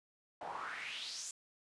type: noise with band-pass filter sweep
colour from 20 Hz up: pink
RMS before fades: -44 dBFS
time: 0.41-1.31 s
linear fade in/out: 2 ms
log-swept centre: 700 to 7700 Hz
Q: 3.8
effects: resampled to 24000 Hz